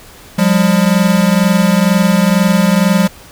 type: tone pair together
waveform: square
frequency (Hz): 178.9 / 201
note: F3 / G3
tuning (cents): +42 / +44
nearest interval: major second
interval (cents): 202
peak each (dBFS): -12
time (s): 0.38-3.08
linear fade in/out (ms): 10
effects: pink hiss -38 dBFS RMS until 3.31 s